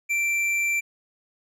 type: tone with tanh clipping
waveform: sine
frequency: 2349 Hz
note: D7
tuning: in tune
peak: -23 dBFS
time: 0.09-0.81 s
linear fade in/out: 20 ms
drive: 10 dB
effects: none